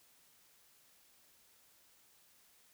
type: silence
effects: white hiss -67 dBFS RMS until 2.73 s